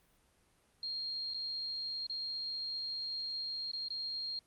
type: tone with dropouts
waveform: sine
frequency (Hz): 4225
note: C8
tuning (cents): +16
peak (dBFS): -36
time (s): 0.83-4.39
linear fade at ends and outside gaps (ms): 2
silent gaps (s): 1.337-1.344 / 2.067-2.097 / 3.715-3.733 / 3.883-3.904
effects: pink hiss -70 dBFS RMS until 4.46 s + Opus 32 kbps